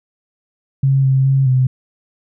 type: tone with pitch steps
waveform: sine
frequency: 135.7 / 133.3 / 135.3 / 128.9 Hz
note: C#3 / C3 / C#3 / C3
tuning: -36 / +33 / -42 / -26 cents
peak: -10 dBFS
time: 0.83-1.67 s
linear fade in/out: 5 ms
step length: 210 ms
effects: none